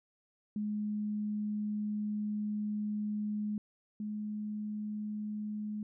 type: tone pair in turn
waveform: sine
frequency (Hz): 210 / 211.1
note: G#3 / G#3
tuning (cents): +19 / +29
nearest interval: unison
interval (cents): 10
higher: second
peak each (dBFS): -32 / -35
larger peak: first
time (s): 0.56-3.58 / 4-5.83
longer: first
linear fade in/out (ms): 2
effects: none